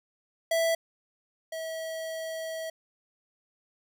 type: tone pair in turn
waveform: square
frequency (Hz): 659.3 / 646.1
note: E5 / E5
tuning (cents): 0 / -35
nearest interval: unison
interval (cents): 35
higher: first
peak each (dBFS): -24 / -34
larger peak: first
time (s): 0.51-0.75 / 1.52-2.7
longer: second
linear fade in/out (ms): 5
effects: none